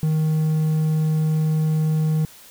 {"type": "tone", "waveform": "triangle", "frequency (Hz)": 156.3, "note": "D#3", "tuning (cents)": 8, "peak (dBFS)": -15, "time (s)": [0.03, 2.25], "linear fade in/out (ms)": 0, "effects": ["white hiss -46 dBFS RMS until 2.5 s"]}